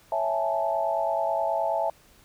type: chord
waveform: sine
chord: A major seventh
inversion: first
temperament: equal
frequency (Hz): 554.4 / 659.3 / 830.6 / 880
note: C#5 / E5 / G#5 / A5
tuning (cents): 0 / 0 / 0 / 0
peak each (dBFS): -32 / -26 / -31 / -29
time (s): 0.12-1.9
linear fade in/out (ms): 2
effects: pink hiss -57 dBFS RMS until 2.24 s